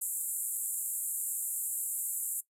pink band-pass noise, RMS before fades -35 dBFS, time 0.01-2.41 s, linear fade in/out 10 ms, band 7400 to 14000 Hz, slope 96 dB/octave, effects noise-tail reverb RT60 0.1 s tail -17 dB re dry

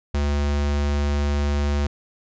square tone, 72.2 Hz, D2, 29 cents flat, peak -20 dBFS, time 0.14-1.87 s, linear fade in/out 5 ms, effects resampled to 16000 Hz

